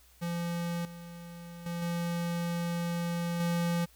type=tone with level steps; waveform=square; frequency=171.3 Hz; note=F3; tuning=33 cents flat; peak=-32 / -44 / -34 / -31 / -28 dBFS; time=0.21-3.86 s; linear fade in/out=20 ms; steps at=0.85 / 1.66 / 1.82 / 3.4 s; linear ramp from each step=2 ms; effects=added 60 Hz sine -61 dBFS peak until 3.95 s + white hiss -62 dBFS RMS until 3.95 s